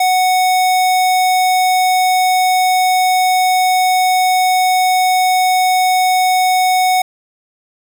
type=tone; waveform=square; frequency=740 Hz; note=F#5; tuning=in tune; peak=-11 dBFS; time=0-7.02 s; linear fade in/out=5 ms; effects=none